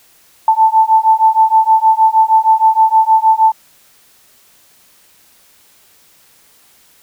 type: beating tone pair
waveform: sine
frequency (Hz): 880 / 886.4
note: A5 / A5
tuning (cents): 0 / +13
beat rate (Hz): 6.4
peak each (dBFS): -10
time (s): 0.48-3.52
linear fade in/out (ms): 2
effects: white hiss -49 dBFS RMS until 7.02 s